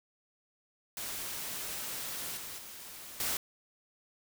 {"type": "noise with level steps", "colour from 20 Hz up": "white", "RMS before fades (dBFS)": [-39, -43, -47, -33], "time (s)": [0.97, 3.37], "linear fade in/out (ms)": 2, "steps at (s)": [2.37, 2.58, 3.2], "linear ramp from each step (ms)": 2, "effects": []}